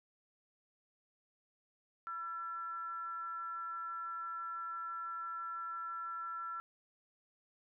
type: tone with frequency modulation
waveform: sine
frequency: 1347 Hz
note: E6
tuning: 37 cents sharp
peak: -39 dBFS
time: 2.07-6.6 s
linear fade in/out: 0 ms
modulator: 361 Hz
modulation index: 0.3
effects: none